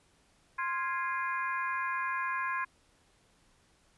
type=harmonic tone with a mistuned harmonic; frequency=349.2 Hz; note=F4; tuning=in tune; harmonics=3 / 4 / 5 / 6 / 7; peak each=-33 / -43 / -35 / -43 / -43 dBFS; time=0.58-2.65 s; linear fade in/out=10 ms; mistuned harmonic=5; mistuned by=-92 cents; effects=pink hiss -67 dBFS RMS until 3.97 s + resampled to 24000 Hz